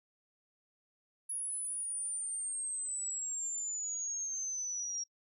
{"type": "exponential sweep", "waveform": "sine", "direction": "down", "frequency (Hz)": [10530, 5630], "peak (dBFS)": -35, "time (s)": [1.29, 5.04], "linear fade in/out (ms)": 10, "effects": ["noise-tail reverb RT60 0.1 s tail -24 dB re dry"]}